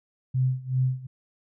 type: tone with tremolo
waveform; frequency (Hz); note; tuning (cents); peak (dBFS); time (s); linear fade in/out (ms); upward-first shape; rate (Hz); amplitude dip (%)
sine; 129.2; C3; -21; -19; 0.34-1.07; 10; sine; 2.6; 90
effects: none